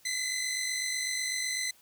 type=tone pair together; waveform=15% pulse; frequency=2005 / 2053 Hz; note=B6 / C7; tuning=+26 / -33 cents; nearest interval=unison; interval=41 cents; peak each=-27 dBFS; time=0.05-1.71 s; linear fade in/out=5 ms; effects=white hiss -61 dBFS RMS until 1.81 s